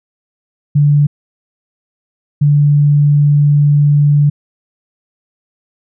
sine tone bursts at uneven times, 145.8 Hz, D3, 12 cents flat, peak -6 dBFS, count 2, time 0.75-1.07 / 2.41-4.3 s, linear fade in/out 10 ms, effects none

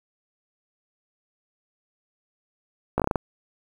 slowing click train, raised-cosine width 1 ms, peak -8 dBFS, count 7, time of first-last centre 2.98-3.158 s, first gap 17 ms, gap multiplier 1.22, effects 7-bit

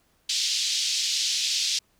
white band-pass noise, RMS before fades -26 dBFS, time 0.29-1.79 s, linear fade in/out 5 ms, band 3100 to 5800 Hz, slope 24 dB/octave, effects pink hiss -66 dBFS RMS until 1.99 s

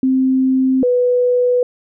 sine tone pair in turn, 261.6 / 493.8 Hz, C4 / B4, 0 / 0 cents, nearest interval major seventh, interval 1100 cents, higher second, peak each -11 dBFS, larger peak neither, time 0.03-0.83 / 0.83-1.63 s, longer neither, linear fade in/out 2 ms, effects none

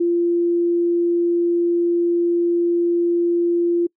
sine tone, 344.5 Hz, F4, 24 cents flat, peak -15 dBFS, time 0-3.87 s, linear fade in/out 10 ms, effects noise-tail reverb RT60 0.1 s tail -26 dB re dry

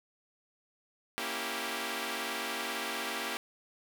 5% pulse chord, A# diminished seventh, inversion none, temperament equal, 233.1 / 277.2 / 329.6 / 392 Hz, A#3 / C#4 / E4 / G4, 0 / 0 / 0 / 0 cents, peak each -28 / -30 / -29 / -27 dBFS, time 1.18-3.37 s, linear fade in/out 0 ms, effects none

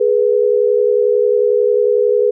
sine tone pair together, 418.7 / 489.8 Hz, G#4 / B4, +14 / -14 cents, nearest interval minor third, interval 272 cents, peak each -13 dBFS, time 0-2.31 s, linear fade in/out 10 ms, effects none

